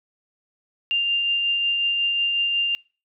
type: tone with tremolo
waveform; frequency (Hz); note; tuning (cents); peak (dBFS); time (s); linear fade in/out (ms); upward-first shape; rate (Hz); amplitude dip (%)
sine; 2794; F7; 0; -18; 0.91-2.75; 0; triangle; 5.5; 30
effects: noise-tail reverb RT60 0.4 s tail -26 dB re dry